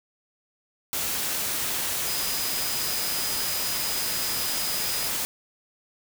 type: tone in noise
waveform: sine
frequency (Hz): 4978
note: D#8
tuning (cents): 0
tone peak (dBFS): -33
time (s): 2.07-5.08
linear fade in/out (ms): 0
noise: white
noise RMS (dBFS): -28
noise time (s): 0.93-5.25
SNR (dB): -8
effects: none